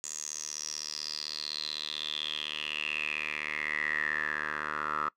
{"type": "tone with band-pass filter sweep", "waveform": "10% pulse", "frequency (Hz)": 75.8, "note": "D#2", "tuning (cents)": -45, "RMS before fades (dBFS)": -35, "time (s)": [0.04, 5.09], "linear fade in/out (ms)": 0, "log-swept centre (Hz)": [7000, 1300], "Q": 9.4, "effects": ["noise-tail reverb RT60 0.1 s tail -22 dB re dry"]}